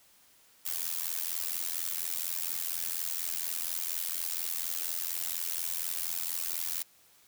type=noise with amplitude modulation; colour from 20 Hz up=blue; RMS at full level=-30 dBFS; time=0.65-6.83 s; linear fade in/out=10 ms; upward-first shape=sine; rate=84.2 Hz; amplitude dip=100%; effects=white hiss -62 dBFS RMS until 7.27 s